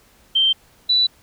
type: tone pair in turn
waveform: sine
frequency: 3136 / 3963 Hz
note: G7 / B7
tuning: 0 / +5 cents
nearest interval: major third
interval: 405 cents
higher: second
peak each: -13 dBFS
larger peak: neither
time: 0.35-0.53 / 0.89-1.07 s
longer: neither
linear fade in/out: 10 ms
effects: pink hiss -54 dBFS RMS until 1.22 s